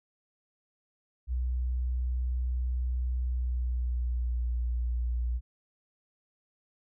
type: tone with pitch glide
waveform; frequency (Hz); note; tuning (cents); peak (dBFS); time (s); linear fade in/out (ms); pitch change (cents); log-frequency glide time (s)
sine; 62.1 to 59.98; B1 to B1; +10 to -50; -27; 1.27-5.41; 50; -60; 3.23-4.46
effects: none